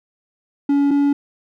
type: tone pair in turn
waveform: triangle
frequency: 283 / 284.2 Hz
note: C#4 / C#4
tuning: +36 / +43 cents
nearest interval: unison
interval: 7 cents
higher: second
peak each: -11 dBFS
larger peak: neither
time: 0.69-0.91 / 0.91-1.13 s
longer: neither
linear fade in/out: 5 ms
effects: none